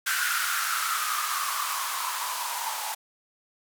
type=noise with band-pass filter sweep; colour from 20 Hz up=violet; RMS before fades=-29 dBFS; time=0.06-2.95 s; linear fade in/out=10 ms; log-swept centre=1500 to 860 Hz; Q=7.9; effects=none